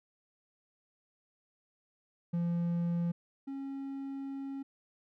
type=tone pair in turn; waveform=triangle; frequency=171.5 / 273.3 Hz; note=F3 / C#4; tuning=-31 / -24 cents; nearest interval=minor sixth; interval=807 cents; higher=second; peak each=-27 / -35 dBFS; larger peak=first; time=2.33-3.12 / 3.47-4.63 s; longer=second; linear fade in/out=10 ms; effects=none